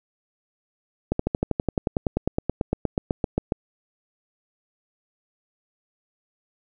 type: slowing click train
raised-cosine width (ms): 2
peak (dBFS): -8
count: 24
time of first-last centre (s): 1.12-3.522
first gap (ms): 74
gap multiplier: 1.03
effects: none